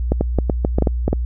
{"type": "clicks", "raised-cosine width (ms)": 2, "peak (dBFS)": -3, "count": 10, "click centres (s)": [0.12, 0.21, 0.387, 0.498, 0.649, 0.785, 0.823, 0.872, 1.08, 1.13], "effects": ["added 60 Hz sine -18 dBFS peak until 1.25 s"]}